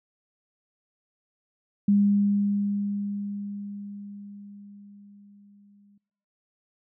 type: tone with exponential decay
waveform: sine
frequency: 202.5 Hz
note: G#3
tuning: 43 cents flat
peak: -16 dBFS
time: 1.88-5.98 s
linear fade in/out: 5 ms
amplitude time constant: 890 ms
effects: noise-tail reverb RT60 0.9 s tail -26 dB re dry